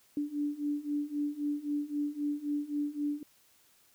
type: beating tone pair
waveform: sine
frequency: 290.1 / 293.9 Hz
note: D4 / D4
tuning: -21 / +1 cents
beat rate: 3.8 Hz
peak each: -35 / -33 dBFS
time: 0.17-3.23 s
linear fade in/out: 2 ms
effects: white hiss -65 dBFS RMS until 3.94 s